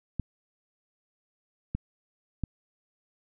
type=clicks; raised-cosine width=5 ms; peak=-17 dBFS; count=3; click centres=0.197 / 1.75 / 2.437 s; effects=none